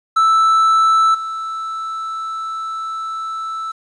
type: tone with level steps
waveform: triangle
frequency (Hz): 1318.5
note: E6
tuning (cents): 0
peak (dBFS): -8 / -20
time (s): 0.16-3.72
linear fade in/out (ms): 10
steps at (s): 1.14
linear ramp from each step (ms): 10
effects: resampled to 22050 Hz + 8-bit